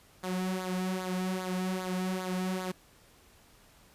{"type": "tone with flanger", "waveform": "sawtooth", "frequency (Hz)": 185, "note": "F#3", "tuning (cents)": 0, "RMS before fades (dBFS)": -33, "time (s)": [0.23, 2.72], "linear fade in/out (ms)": 10, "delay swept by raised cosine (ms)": [0.35, 3.55], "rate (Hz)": 2.5, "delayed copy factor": -0.65, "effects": ["pink hiss -60 dBFS RMS until 3.94 s", "resampled to 32000 Hz"]}